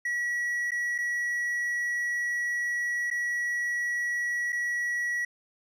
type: tone with dropouts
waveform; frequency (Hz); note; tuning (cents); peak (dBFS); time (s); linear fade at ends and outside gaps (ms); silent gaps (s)
triangle; 1929; B6; -41; -25; 0.05-5.25; 5; 0.708-0.717 / 0.981-0.985 / 3.103-3.111 / 4.523-4.527
effects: resampled to 32000 Hz